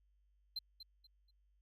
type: tone with echo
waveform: triangle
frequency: 4116 Hz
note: C8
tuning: 29 cents flat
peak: -37 dBFS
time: 0.56-0.59 s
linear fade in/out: 5 ms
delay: 240 ms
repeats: 3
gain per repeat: -11 dB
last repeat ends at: 1.31 s
effects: added 50 Hz sine -70 dBFS peak until 1.61 s